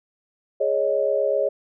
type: chord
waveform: sine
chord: Ab suspended fourth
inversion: none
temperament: equal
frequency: 415.3 / 554.4 / 622.3 Hz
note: Ab4 / Db5 / Eb5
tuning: 0 / 0 / 0 cents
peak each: -25 / -21 / -24 dBFS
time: 0.6-1.49 s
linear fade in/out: 10 ms
effects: none